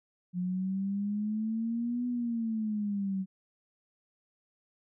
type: exponential two-way sweep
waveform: sine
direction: up then down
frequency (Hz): 177.5 to 246.7 to 187.9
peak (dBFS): -29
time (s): 0.33-3.26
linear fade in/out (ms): 50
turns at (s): 2.07
effects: none